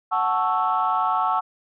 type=chord; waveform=sine; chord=F# minor seventh; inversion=none; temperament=equal; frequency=740 / 880 / 1108.7 / 1318.5 Hz; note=F#5 / A5 / C#6 / E6; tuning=0 / 0 / 0 / 0 cents; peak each=-24 dBFS; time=0.11-1.41 s; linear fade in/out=20 ms; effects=tanh soft clip ceiling -11 dBFS